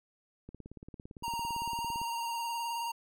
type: click train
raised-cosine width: 3 ms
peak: -33 dBFS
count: 28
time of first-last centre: 0.49-2.015 s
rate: 17.7 Hz
type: tone with vibrato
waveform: square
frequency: 932.3 Hz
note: A#5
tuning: in tune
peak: -34 dBFS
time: 1.23-2.92 s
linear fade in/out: 10 ms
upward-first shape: triangle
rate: 19 Hz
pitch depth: 31 cents each way
effects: none